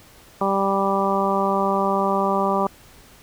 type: harmonic tone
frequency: 196 Hz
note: G3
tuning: in tune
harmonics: 1 / 2 / 3 / 4 / 5 / 6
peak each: -25 / -25 / -25 / -25 / -25 / -25 dBFS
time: 0.41-2.67 s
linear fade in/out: 2 ms
effects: pink hiss -49 dBFS RMS until 3.22 s